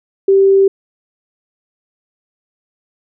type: tone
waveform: sine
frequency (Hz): 390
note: G4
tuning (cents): -9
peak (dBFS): -6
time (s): 0.28-0.68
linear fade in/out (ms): 5
effects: none